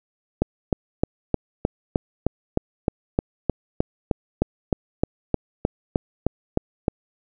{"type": "click train", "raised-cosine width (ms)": 2, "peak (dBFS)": -5, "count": 22, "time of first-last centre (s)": [0.42, 6.882], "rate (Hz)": 3.25, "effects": []}